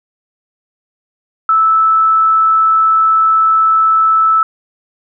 sine tone, 1312 Hz, E6, 9 cents flat, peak -7 dBFS, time 1.49-4.43 s, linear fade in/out 2 ms, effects none

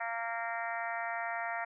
harmonic tone, 230.8 Hz, A#3, 17 cents flat, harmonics 3 / 4 / 5 / 6 / 7 / 8 / 9 / 10, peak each -38 / -41 / -48 / -41 / -48 / -40 / -46 / -48 dBFS, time 0-1.65 s, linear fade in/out 10 ms, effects none

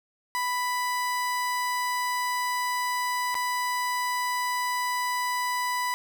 30% pulse tone with dropouts, 990 Hz, B5, 4 cents sharp, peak -23 dBFS, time 0.35-5.94 s, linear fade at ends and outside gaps 0 ms, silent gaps 3.344-3.352 s, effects none

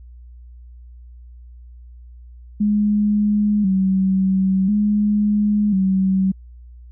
sine tone with vibrato, 199.2 Hz, G3, 28 cents sharp, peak -14 dBFS, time 2.6-6.32 s, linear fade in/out 10 ms, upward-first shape square, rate 0.48 Hz, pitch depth 78 cents each way, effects added 60 Hz sine -38 dBFS peak until 6.91 s

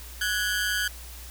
sawtooth ring-modulated tone, 1568 Hz, G6, in tune, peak -18 dBFS, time 0.21-0.88 s, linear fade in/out 5 ms, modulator 98.7 Hz, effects added 60 Hz sine -41 dBFS peak until 1.3 s + white hiss -45 dBFS RMS until 1.3 s

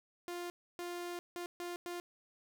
sawtooth tone bursts at uneven times, 350.3 Hz, F4, 5 cents sharp, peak -36 dBFS, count 5, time 0.28-0.5 / 0.79-1.19 / 1.36-1.46 / 1.6-1.76 / 1.86-2 s, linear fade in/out 0 ms, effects 13-bit

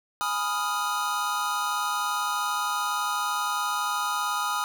square chord, F half-diminished seventh, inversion first, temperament equal, 830.6 / 987.8 / 1244.5 / 1396.9 Hz, Ab5 / Cb6 / Eb6 / F6, 0 / 0 / 0 / 0 cents, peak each -34 / -33 / -29 / -34 dBFS, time 0.21-4.64 s, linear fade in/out 0 ms, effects none

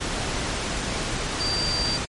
sine tone in noise, 4699 Hz, D8, in tune, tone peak -24 dBFS, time 1.39-1.98 s, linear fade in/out 20 ms, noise pink, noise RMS -27 dBFS, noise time 0-2.06 s, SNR 0 dB, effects low-pass 8000 Hz 12 dB/octave + MP3 48 kbps

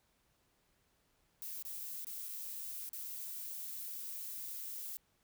violet noise with dropouts, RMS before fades -44 dBFS, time 1.42-4.97 s, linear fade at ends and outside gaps 0 ms, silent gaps 1.625-1.651 / 2.046-2.069 / 2.286-2.29 / 2.891-2.932 s, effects pink hiss -75 dBFS RMS until 5.23 s

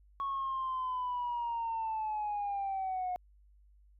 sine linear sweep, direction down, 1108 to 720 Hz, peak -31 dBFS, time 0.2-3.16 s, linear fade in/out 0 ms, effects tanh soft clip ceiling -29 dBFS + added 50 Hz sine -59 dBFS peak until 3.99 s

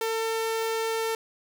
sawtooth tone, 449.2 Hz, A4, 36 cents sharp, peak -22 dBFS, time 0.01-1.15 s, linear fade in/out 2 ms, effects none

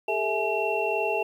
sine tone cluster, 403.8 / 446.6 / 657 / 845 / 2721 Hz, G#4 / A4 / E5 / G#5 / F7, -49 / +26 / -6 / +30 / -46 cents, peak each -30 dBFS, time 0.08-1.23 s, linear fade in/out 5 ms, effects 9-bit

